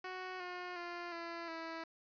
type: tone with pitch steps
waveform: 10% pulse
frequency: 370 / 358.8 / 348 / 337.5 / 327.4 Hz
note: F#4 / F4 / F4 / E4 / E4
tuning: 0 / +47 / -6 / +41 / -12 cents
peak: -34 dBFS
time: 0.04-1.84 s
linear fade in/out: 5 ms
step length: 360 ms
effects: resampled to 11025 Hz + 10-bit